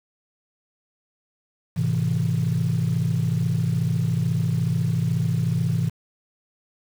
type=chord; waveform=sine; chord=A minor; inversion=none; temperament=equal with one note detuned; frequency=108.49 / 130.81 / 164.81 Hz; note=A2 / C3 / E3; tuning=-24 / 0 / 0 cents; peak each=-24 / -23 / -22 dBFS; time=1.76-5.9 s; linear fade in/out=20 ms; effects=tanh soft clip ceiling -14 dBFS + 7-bit